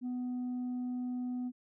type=tone; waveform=sine; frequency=248.8 Hz; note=B3; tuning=13 cents sharp; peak=-31 dBFS; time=0.01-1.52 s; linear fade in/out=50 ms; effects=tanh soft clip ceiling -33 dBFS